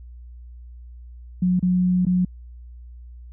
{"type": "tone with dropouts", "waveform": "sine", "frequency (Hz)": 181.4, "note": "F#3", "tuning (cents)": -34, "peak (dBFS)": -16, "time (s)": [1.42, 2.25], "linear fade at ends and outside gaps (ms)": 5, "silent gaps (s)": [[1.595, 1.626], [2.052, 2.066]], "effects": ["added 60 Hz sine -38 dBFS peak until 3.32 s"]}